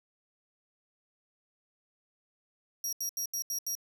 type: tone bursts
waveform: sawtooth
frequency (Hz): 5670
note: F8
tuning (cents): +25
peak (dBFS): -29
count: 6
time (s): 2.84-3.752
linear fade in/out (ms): 2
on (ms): 87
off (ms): 78
effects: none